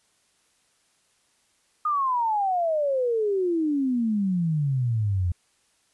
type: exponential sweep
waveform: sine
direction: down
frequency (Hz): 1244.5 to 85.2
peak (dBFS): -21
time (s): 1.85-5.32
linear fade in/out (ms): 5
effects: white hiss -66 dBFS RMS until 5.93 s + resampled to 24000 Hz